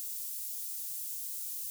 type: high-pass noise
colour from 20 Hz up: white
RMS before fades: -39 dBFS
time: 0-1.7 s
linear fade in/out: 0 ms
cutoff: 8400 Hz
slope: 12 dB/octave
effects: none